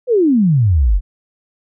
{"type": "exponential sweep", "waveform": "sine", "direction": "down", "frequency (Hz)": [523.3, 41.08], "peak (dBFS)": -9, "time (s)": [0.07, 1.01], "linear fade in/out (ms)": 50, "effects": []}